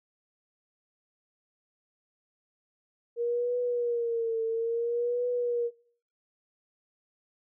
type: tone with vibrato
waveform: sine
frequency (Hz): 470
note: A#4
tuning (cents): +14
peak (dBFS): -26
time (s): 3.16-5.71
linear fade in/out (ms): 50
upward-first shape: triangle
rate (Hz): 0.59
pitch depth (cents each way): 80
effects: noise-tail reverb RT60 0.5 s tail -22 dB re dry